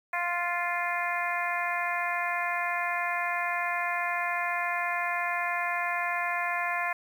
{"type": "harmonic tone", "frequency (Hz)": 349.2, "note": "F4", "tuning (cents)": 0, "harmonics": [2, 3, 4, 5, 6, 7], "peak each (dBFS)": [-33, -33, -38, -33, -34, -37], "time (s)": [0.13, 6.93], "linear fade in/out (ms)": 5, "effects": ["9-bit"]}